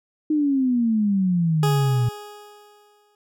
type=exponential sweep; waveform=sine; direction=down; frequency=311.1 to 118.5 Hz; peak=-17 dBFS; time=0.3-2.09 s; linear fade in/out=5 ms
type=tone with exponential decay; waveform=20% pulse; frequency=415.3 Hz; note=G#4; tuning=in tune; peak=-16 dBFS; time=1.63-3.15 s; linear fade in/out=1 ms; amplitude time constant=330 ms
effects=none